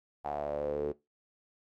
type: tone with band-pass filter sweep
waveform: sawtooth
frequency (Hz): 73.42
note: D2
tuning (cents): 0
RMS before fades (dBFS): -34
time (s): 0.24-0.93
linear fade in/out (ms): 20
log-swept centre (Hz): 780 to 400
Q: 7.6
effects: noise-tail reverb RT60 0.2 s tail -19 dB re dry